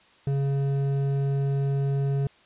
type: tone with hard clipping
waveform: sine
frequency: 138.59 Hz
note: C#3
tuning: in tune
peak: -24 dBFS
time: 0.27-2.27 s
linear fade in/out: 2 ms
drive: 8 dB
effects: white hiss -57 dBFS RMS until 2.45 s + resampled to 8000 Hz